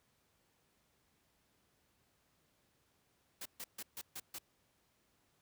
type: noise bursts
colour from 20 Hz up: white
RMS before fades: -45 dBFS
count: 6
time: 3.41-4.386 s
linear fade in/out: 5 ms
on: 46 ms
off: 140 ms
effects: pink hiss -75 dBFS RMS until 5.41 s + high-pass 60 Hz 12 dB/octave